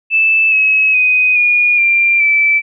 sine tone with pitch steps, 2633 / 2567 / 2503 / 2440 / 2378 / 2319 Hz, E7 / E7 / D#7 / D#7 / D7 / D7, -3 / -47 / +10 / -34 / +21 / -22 cents, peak -8 dBFS, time 0.1-2.62 s, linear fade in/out 50 ms, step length 420 ms, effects none

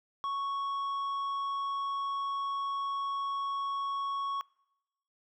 sine tone with tanh clipping, 1108.7 Hz, C#6, in tune, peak -32 dBFS, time 0.24-4.41 s, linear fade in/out 0 ms, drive 6 dB, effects noise-tail reverb RT60 0.9 s tail -25 dB re dry

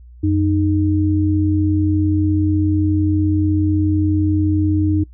sine tone pair together, 91.58 / 308.3 Hz, F#2 / D#4, -17 / -16 cents, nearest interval octave + major sixth, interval 2101 cents, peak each -16 dBFS, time 0.23-5.04 s, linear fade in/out 10 ms, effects noise-tail reverb RT60 0.1 s tail -23 dB re dry + added 60 Hz sine -38 dBFS peak until 5.13 s

